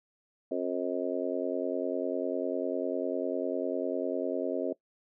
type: harmonic tone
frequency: 90 Hz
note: F#2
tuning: 47 cents flat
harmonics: 3 / 4 / 5 / 6 / 7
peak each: -35 / -35 / -35 / -35 / -35 dBFS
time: 0.51-4.73 s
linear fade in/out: 5 ms
effects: noise-tail reverb RT60 0.1 s tail -20 dB re dry